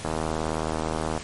click train, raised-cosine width 1 ms, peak -13 dBFS, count 90, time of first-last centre 0.05-1.177 s, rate 79 Hz, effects pink hiss -38 dBFS RMS until 1.23 s + MP3 48 kbps

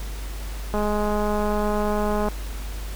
click train, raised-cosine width 1 ms, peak -12 dBFS, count 324, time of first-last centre 0.74-2.285 s, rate 209 Hz, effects added 50 Hz sine -29 dBFS peak until 2.95 s + pink hiss -40 dBFS RMS until 2.95 s

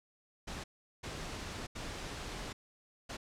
pink noise bursts at uneven times, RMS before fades -42 dBFS, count 4, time 0.47-0.64 / 1.03-1.67 / 1.75-2.53 / 3.09-3.17 s, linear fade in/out 10 ms, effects low-pass 7000 Hz 12 dB/octave

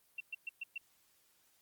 sine tone bursts, 2718 Hz, F7, 48 cents flat, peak -38 dBFS, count 5, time 0.18-0.78 s, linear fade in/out 5 ms, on 24 ms, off 120 ms, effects white hiss -71 dBFS RMS until 1.61 s + Opus 32 kbps

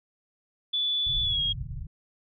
sine tone with pitch glide, 3461 to 3272 Hz, A7 to G#7, -29 to -26 cents, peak -24 dBFS, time 0.73-1.53 s, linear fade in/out 10 ms, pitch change -97 cents, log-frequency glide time 1.23-1.41 s
pink low-pass noise, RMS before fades -35 dBFS, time 1.06-1.87 s, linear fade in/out 2 ms, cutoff 150 Hz, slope 48 dB/octave
effects none

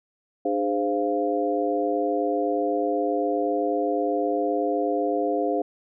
sine tone cluster, 299.8 / 411.1 / 519 / 695 Hz, D4 / G#4 / C5 / F5, +36 / -18 / -14 / -9 cents, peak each -27 dBFS, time 0.45-5.62 s, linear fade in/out 5 ms, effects none

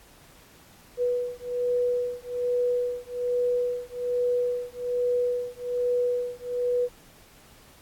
sine beating tone pair, 489.7 / 490.9 Hz, B4 / B4, -15 / -10 cents, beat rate 1.2 Hz, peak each -27 dBFS, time 0.97-6.89 s, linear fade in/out 50 ms, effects pink hiss -54 dBFS RMS until 7.81 s + AAC 64 kbps

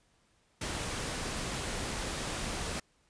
pink noise, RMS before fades -36 dBFS, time 0.61-2.8 s, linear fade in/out 5 ms, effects pink hiss -70 dBFS RMS until 3.09 s + resampled to 22050 Hz

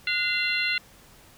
harmonic tone with a mistuned harmonic, 688 Hz, F5, 26 cents flat, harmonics 2 / 3 / 4 / 5 / 6, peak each -31 / -27 / -28 / -35 / -31 dBFS, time 0.07-0.78 s, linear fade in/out 2 ms, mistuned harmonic 2, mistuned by +91 cents, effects pink hiss -53 dBFS RMS until 1.37 s

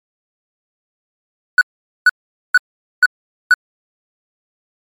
triangle tone bursts, 1480 Hz, F#6, in tune, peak -3 dBFS, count 5, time 1.58-3.54 s, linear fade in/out 2 ms, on 32 ms, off 450 ms, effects MP3 96 kbps

